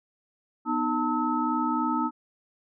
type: tone cluster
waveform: sine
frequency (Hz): 245.7 / 309 / 895 / 1291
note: B3 / D#4 / A5 / E6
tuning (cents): -9 / -12 / +29 / -37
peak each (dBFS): -29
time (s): 0.65-2.11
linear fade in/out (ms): 50
effects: none